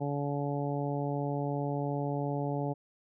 harmonic tone, 142.8 Hz, D3, 48 cents flat, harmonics 1 / 2 / 3 / 4 / 5 / 6, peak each -33 / -36 / -38 / -39 / -40 / -41 dBFS, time 0-2.74 s, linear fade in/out 20 ms, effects none

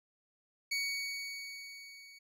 25% pulse tone with level ramp, 2241 Hz, C#7, 18 cents sharp, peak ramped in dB -27 to -49 dBFS, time 0.71-2.19 s, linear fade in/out 10 ms, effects low-pass 12000 Hz 12 dB/octave

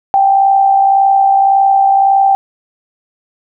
sine tone with amplitude modulation, 784 Hz, G5, in tune, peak -4 dBFS, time 0.14-2.35 s, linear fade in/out 0 ms, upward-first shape sine, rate 61.8 Hz, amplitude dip 45%, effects none

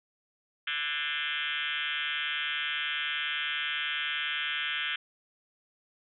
sine tone with frequency modulation, 2381 Hz, D7, 23 cents sharp, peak -29 dBFS, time 0.67-4.96 s, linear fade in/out 5 ms, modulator 150 Hz, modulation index 6.5, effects none

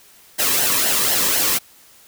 white noise with flanger, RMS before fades -18 dBFS, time 0.38-1.59 s, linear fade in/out 20 ms, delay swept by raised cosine 0.83 to 1.41 ms, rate 4 Hz, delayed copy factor -0.6, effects white hiss -49 dBFS RMS until 2.07 s

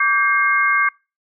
sine tone cluster, 1157 / 1585 / 2139 Hz, D6 / G6 / C7, -26 / +19 / +38 cents, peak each -18 dBFS, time 0-0.89 s, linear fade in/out 5 ms, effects noise-tail reverb RT60 0.3 s tail -26 dB re dry

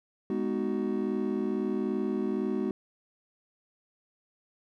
triangle chord, G# minor seventh, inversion none, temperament just, 207.7 / 249.2 / 311.5 / 373.8 Hz, G#3 / B3 / D#4 / F#4, 0 / +16 / +2 / +18 cents, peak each -30 / -31 / -32 / -30 dBFS, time 0.3-2.71 s, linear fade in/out 2 ms, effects tanh soft clip ceiling -16 dBFS

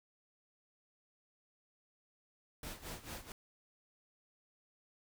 pink noise with tremolo, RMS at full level -44 dBFS, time 2.63-3.32 s, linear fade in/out 2 ms, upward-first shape sine, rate 4.5 Hz, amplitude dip 80%, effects none

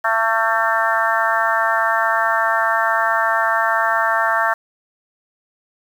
harmonic tone, 224.7 Hz, A3, 37 cents sharp, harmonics 3 / 4 / 5 / 6 / 7 / 8, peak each -22 / -22 / -22 / -22 / -22 / -22 dBFS, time 0.04-4.54 s, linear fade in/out 10 ms, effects 7-bit

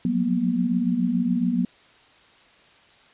sine tone cluster, 177.9 / 185 / 224 / 242.1 Hz, F3 / F#3 / A3 / B3, +32 / 0 / +31 / -34 cents, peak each -30 / -25 / -30 / -22 dBFS, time 0.05-1.65 s, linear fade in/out 2 ms, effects white hiss -54 dBFS RMS until 3.13 s + resampled to 8000 Hz

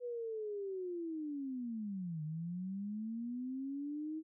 sine linear two-way sweep, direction down then up, 493.9 to 150.9 to 319.7 Hz, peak -38 dBFS, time 0-4.23 s, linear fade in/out 50 ms, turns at 2.23 s, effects none

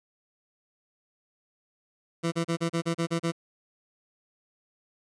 20% pulse tone bursts, 167.2 Hz, E3, 25 cents sharp, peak -20 dBFS, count 9, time 2.23-3.321 s, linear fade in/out 20 ms, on 91 ms, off 34 ms, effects resampled to 22050 Hz + 10-bit

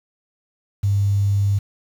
sine tone with quantisation, 100 Hz, G2, 35 cents sharp, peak -15 dBFS, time 0.83-1.59 s, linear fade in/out 10 ms, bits 7, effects none

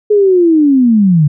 sine linear sweep, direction down, 425.4 to 140 Hz, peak -5 dBFS, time 0.1-1.28 s, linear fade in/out 10 ms, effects none

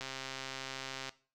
click train, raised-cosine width 0.2 ms, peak -23 dBFS, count 145, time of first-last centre 0.01-1.093 s, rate 133 Hz, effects noise-tail reverb RT60 0.4 s tail -19 dB re dry

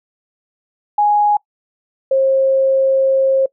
sine tone pair in turn, 830.6 / 535 Hz, G#5 / C5, 0 / +38 cents, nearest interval minor sixth, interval 762 cents, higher first, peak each -10 dBFS, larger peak neither, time 0.98-1.37 / 2.11-3.46 s, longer second, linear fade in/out 5 ms, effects noise-tail reverb RT60 0.1 s tail -23 dB re dry

